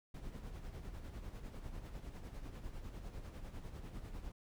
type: noise with tremolo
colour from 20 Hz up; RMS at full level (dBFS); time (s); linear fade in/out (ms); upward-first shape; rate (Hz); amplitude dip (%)
brown; -45; 0.14-4.32; 5; sine; 10; 55
effects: none